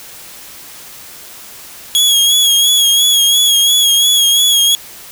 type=tone with vibrato; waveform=sawtooth; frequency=3322 Hz; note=G#7; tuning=in tune; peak=-5 dBFS; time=1.95-4.75 s; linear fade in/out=0 ms; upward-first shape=sine; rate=2.9 Hz; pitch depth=42 cents each way; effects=white hiss -34 dBFS RMS until 5.11 s